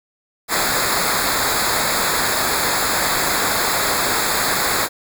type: noise with comb filter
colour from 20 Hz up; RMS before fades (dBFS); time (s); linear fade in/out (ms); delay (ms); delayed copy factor
pink; -19; 0.48-4.89; 50; 0.34; -0.85
effects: none